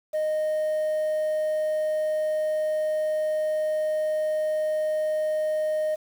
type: tone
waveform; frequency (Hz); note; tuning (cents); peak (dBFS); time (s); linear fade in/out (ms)
sine; 618; D#5; -12; -20; 0.13-5.96; 20
effects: tanh soft clip ceiling -22 dBFS + 8-bit